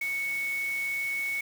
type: tone in noise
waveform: sine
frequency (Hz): 2217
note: C#7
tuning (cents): 0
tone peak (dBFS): -28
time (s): 0.01-1.41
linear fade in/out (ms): 5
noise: white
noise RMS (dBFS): -44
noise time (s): 0.01-1.41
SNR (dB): +13
effects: none